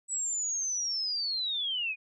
sine linear sweep, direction down, 7902 to 2431 Hz, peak -29 dBFS, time 0.08-1.96 s, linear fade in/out 50 ms, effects none

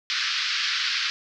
white band-pass noise, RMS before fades -26 dBFS, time 0.1-1.1 s, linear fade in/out 0 ms, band 1300 to 5200 Hz, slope 48 dB/octave, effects none

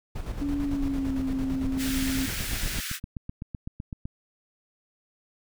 brown noise with tremolo, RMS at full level -31 dBFS, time 0.15-2.81 s, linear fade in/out 10 ms, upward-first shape square, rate 8.9 Hz, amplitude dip 45%
sine tone with pitch glide, 284.3 to 265.3 Hz, C#4 to C4, +44 to +24 cents, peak -26 dBFS, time 0.41-2.26 s, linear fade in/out 5 ms, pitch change -120 cents, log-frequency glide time 0.62-1.2 s
click train, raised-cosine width 5 ms, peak -22 dBFS, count 21, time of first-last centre 1.52-4.055 s, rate 7.89 Hz
pink high-pass noise, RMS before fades -34 dBFS, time 1.77-3 s, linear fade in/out 50 ms, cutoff 1400 Hz, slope 48 dB/octave
effects none

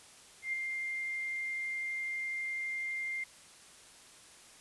sine tone with ADSR envelope, 2104 Hz, C7, 9 cents sharp, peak -30 dBFS, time 0.42-3.24 s, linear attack 110 ms, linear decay 10 ms, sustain -4 dB, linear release 6 ms, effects white hiss -56 dBFS RMS until 4.6 s + resampled to 24000 Hz

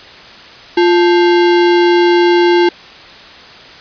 sine tone with sample-and-hold, 349.1 Hz, F4, 1 cent flat, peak -6 dBFS, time 0.77-2.69 s, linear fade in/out 5 ms, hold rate 1225 Hz, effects white hiss -35 dBFS RMS until 3.8 s + resampled to 11025 Hz

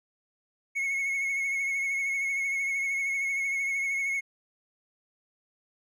triangle tone with vibrato, 2190 Hz, C#7, 22 cents flat, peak -25 dBFS, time 0.75-4.21 s, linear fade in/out 20 ms, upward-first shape sine, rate 13 Hz, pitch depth 30 cents each way, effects none

